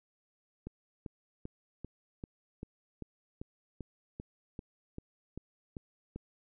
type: click train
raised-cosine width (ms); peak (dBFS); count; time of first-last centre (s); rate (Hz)
3; -28; 15; 0.67-6.16; 2.55
effects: none